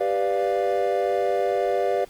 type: chord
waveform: triangle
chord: G dominant seventh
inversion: none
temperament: equal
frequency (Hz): 392 / 493.9 / 587.3 / 698.5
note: G4 / B4 / D5 / F5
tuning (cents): 0 / 0 / 0 / 0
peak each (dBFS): -24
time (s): 0-2.05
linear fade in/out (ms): 10
effects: pink hiss -52 dBFS RMS until 2.09 s + Opus 32 kbps